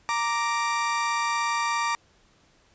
30% pulse tone pair together, 932.3 / 1174.6 Hz, A#5 / D6, 0 / 0 cents, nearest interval major third, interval 400 cents, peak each -24 dBFS, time 0.09-1.95 s, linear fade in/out 0 ms, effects pink hiss -61 dBFS RMS until 2.74 s + resampled to 16000 Hz

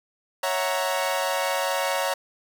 sawtooth chord, F# dominant seventh, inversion second, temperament equal, 554.4 / 659.3 / 740 / 932.3 Hz, C#5 / E5 / F#5 / A#5, 0 / 0 / 0 / 0 cents, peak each -23 / -27 / -27 / -25 dBFS, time 0.43-2.14 s, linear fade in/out 5 ms, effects 9-bit

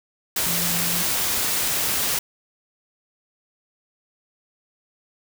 sine tone in noise, 172.5 Hz, F3, 21 cents flat, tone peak -30 dBFS, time 0.46-1.03 s, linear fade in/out 5 ms, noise white, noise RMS -23 dBFS, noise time 0.36-2.19 s, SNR -10 dB, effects none

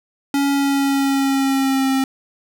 square tone with pitch glide, 280 to 266.9 Hz, C#4 to C4, +18 to +35 cents, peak -16 dBFS, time 0.34-2.04 s, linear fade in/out 2 ms, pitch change -83 cents, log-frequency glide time 0.51-1.89 s, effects none

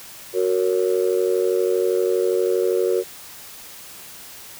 sine chord, F# major, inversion none, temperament just, 370 / 462.5 / 555 Hz, F#4 / A#4 / C#5, 0 / -14 / +2 cents, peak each -19 / -20 / -25 dBFS, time 0.33-3.04 s, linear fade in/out 50 ms, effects tanh soft clip ceiling -9 dBFS + white hiss -40 dBFS RMS until 4.59 s

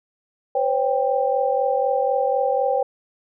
sine tone cluster, 506 / 550 / 789 Hz, B4 / C#5 / G5, +42 / -14 / +11 cents, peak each -22 dBFS, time 0.55-2.83 s, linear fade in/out 5 ms, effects none

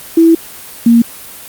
sine tone pair in turn, 329.6 / 233.1 Hz, E4 / A#3, 0 / 0 cents, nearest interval tritone, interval 600 cents, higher first, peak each -3 dBFS, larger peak neither, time 0.17-0.35 / 0.86-1.02 s, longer first, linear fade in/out 5 ms, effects white hiss -31 dBFS RMS until 1.48 s + Opus 32 kbps

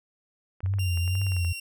clicks, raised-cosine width 0.5 ms, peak -30 dBFS, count 12, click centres 0.605 / 0.661 / 0.738 / 0.786 / 0.974 / 1.078 / 1.153 / 1.216 / 1.267 / 1.32 / 1.366 / 1.448 s
sine tone with vibrato, 92 Hz, F#2, 9 cents flat, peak -23 dBFS, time 0.63-1.53 s, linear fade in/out 10 ms, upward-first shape triangle, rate 2.1 Hz, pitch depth 140 cents each way
sawtooth tone with pitch glide, 2779 to 2749 Hz, F7 to F7, -9 to -28 cents, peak -31 dBFS, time 0.79-1.6 s, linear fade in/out 5 ms, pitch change -19 cents, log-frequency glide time 1.18-1.42 s
effects none

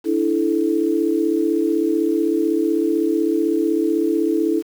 sine chord, D suspended second, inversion none, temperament equal with one note detuned, 293.7 / 329.6 / 435.7 Hz, D4 / E4 / A4, 0 / 0 / -17 cents, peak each -22 / -18 / -22 dBFS, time 0.04-4.63 s, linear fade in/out 50 ms, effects 7-bit

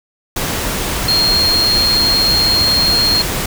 sine tone in noise, 4238 Hz, C8, 21 cents sharp, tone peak -11 dBFS, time 1.08-3.22 s, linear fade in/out 5 ms, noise pink, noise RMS -19 dBFS, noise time 0.36-3.46 s, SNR +5 dB, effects none

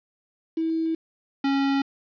sine / square tone pair in turn, 324.3 / 275.3 Hz, E4 / C#4, -28 / -12 cents, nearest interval minor third, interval 284 cents, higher first, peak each -22 / -21 dBFS, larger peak second, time 0.57-0.95 / 1.44-1.82 s, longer neither, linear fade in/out 5 ms, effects resampled to 11025 Hz + 8-bit

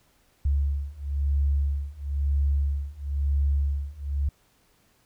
sine beating tone pair, 70 / 71 Hz, C#2 / C#2, +18 / +42 cents, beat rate 1 Hz, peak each -26 / -25 dBFS, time 0.45-4.29 s, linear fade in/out 5 ms, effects pink hiss -64 dBFS RMS until 5.05 s

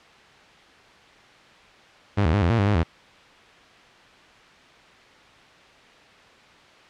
sawtooth tone with pitch steps, 101.5 / 78.8 / 102.7 / 85.4 / 115.5 / 99.9 / 103.6 / 82.8 Hz, G#2 / D#2 / G#2 / F2 / A#2 / G2 / G#2 / E2, -39 / +23 / -19 / -38 / -16 / +33 / -4 / +8 cents, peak -14 dBFS, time 2.17-2.834 s, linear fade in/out 10 ms, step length 83 ms, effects white hiss -50 dBFS RMS until 6.89 s + low-pass 3000 Hz 12 dB/octave

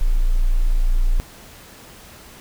sine tone, 29.14 Hz, A#0, in tune, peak -13 dBFS, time 0.01-1.2 s, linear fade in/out 0 ms, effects pink hiss -43 dBFS RMS until 2.4 s

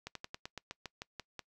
slowing click train, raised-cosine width 0.2 ms, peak -24 dBFS, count 11, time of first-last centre 0.07-1.393 s, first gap 83 ms, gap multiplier 1.1, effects noise-tail reverb RT60 0.1 s tail -23 dB re dry

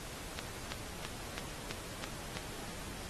click train, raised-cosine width 0.2 ms, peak -19 dBFS, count 7, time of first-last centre 0.39-2.37 s, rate 3.03 Hz, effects pink hiss -46 dBFS RMS until 3.09 s + AAC 32 kbps

